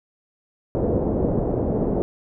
white low-pass noise, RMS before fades -22 dBFS, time 0.75-2.02 s, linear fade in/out 0 ms, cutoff 520 Hz, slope 24 dB/octave, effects none

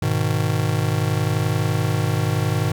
square chord, G# minor, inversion none, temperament just, 103.83 / 124.59 / 155.74 Hz, G#2 / B2 / D#3, 0 / +16 / +2 cents, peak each -23 / -24 / -24 dBFS, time 0.02-2.72 s, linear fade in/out 5 ms, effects none

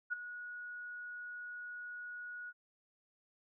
sine tone with ADSR envelope, 1457 Hz, F#6, 27 cents flat, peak -31 dBFS, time 0.1-2.53 s, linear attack 28 ms, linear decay 13 ms, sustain -12 dB, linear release 44 ms, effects none

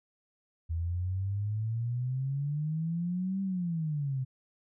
sine exponential two-way sweep, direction up then down, 81 to 196 to 127.7 Hz, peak -29 dBFS, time 0.69-4.25 s, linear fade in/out 20 ms, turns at 3.42 s, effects none

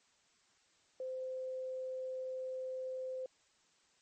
sine tone, 517 Hz, C5, 21 cents flat, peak -38 dBFS, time 1-3.26 s, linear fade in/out 2 ms, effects white hiss -71 dBFS RMS until 4.01 s + MP3 32 kbps

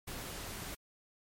pink noise, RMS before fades -43 dBFS, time 0.07-0.75 s, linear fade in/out 10 ms, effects MP3 64 kbps

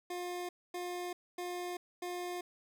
25% pulse tone bursts, 355.5 Hz, F4, 31 cents sharp, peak -34 dBFS, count 4, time 0.1-2.41 s, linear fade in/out 5 ms, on 390 ms, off 250 ms, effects none

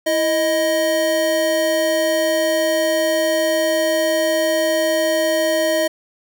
square tone pair together, 329.6 / 625.4 Hz, E4 / D#5, 0 / +9 cents, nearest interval major seventh, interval 1109 cents, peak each -24 / -17 dBFS, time 0.06-5.88 s, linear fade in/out 10 ms, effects none

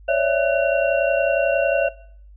sine tone cluster, 548 / 579 / 665 / 1497 / 2747 Hz, C#5 / D5 / E5 / F#6 / F7, -20 / -25 / +15 / +20 / -29 cents, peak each -21 / -22 / -20 / -27 / -27 dBFS, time 0.08-1.89 s, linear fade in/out 10 ms, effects noise-tail reverb RT60 0.6 s tail -21 dB re dry + added 50 Hz sine -42 dBFS peak until 2.36 s

